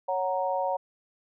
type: chord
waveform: sine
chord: F# major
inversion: second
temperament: equal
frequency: 554.4 / 740 / 932.3 Hz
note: C#5 / F#5 / A#5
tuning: 0 / 0 / 0 cents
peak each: -29 / -30 / -30 dBFS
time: 0.08-0.77 s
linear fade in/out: 10 ms
effects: none